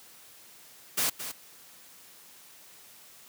white noise with echo, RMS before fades -27 dBFS, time 0.97-1.1 s, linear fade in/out 10 ms, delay 220 ms, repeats 1, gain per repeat -10 dB, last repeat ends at 1.32 s, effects white hiss -53 dBFS RMS until 3.28 s + high-pass 100 Hz 12 dB/octave

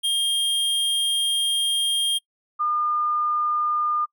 square / sine tone pair in turn, 3220 / 1211 Hz, G7 / D#6, +46 / -47 cents, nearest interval octave + perfect fourth, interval 1693 cents, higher first, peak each -20 dBFS, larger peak neither, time 0.03-2.19 / 2.59-4.06 s, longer first, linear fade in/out 20 ms, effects noise-tail reverb RT60 0.1 s tail -25 dB re dry

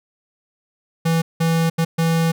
square tone bursts at uneven times, 164.6 Hz, E3, 2 cents flat, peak -16 dBFS, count 4, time 1.05-1.22 / 1.4-1.7 / 1.78-1.85 / 1.98-2.32 s, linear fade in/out 10 ms, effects none

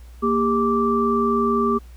sine tone cluster, 232.4 / 401 / 1168 Hz, A#3 / G4 / D6, -5 / +39 / -10 cents, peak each -21 dBFS, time 0.22-1.79 s, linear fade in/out 20 ms, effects added 60 Hz sine -39 dBFS peak until 1.96 s + pink hiss -55 dBFS RMS until 1.96 s

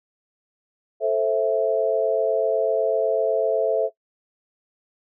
sine chord, A minor, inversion none, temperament just, 440 / 528 / 660 Hz, A4 / C5 / E5, 0 / +16 / +2 cents, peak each -22 / -24 / -21 dBFS, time 1-3.9 s, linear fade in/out 50 ms, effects noise-tail reverb RT60 0.1 s tail -19 dB re dry

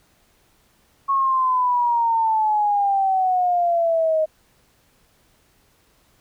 sine exponential sweep, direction down, 1103 to 622.3 Hz, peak -16 dBFS, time 1.08-4.26 s, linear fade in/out 20 ms, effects pink hiss -60 dBFS RMS until 6.2 s

